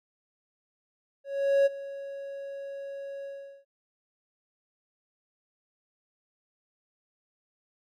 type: tone with ADSR envelope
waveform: triangle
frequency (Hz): 554.4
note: C#5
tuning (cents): 0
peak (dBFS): -16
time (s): 1.24-3.65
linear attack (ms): 420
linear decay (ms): 22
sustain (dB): -18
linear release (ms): 400
effects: none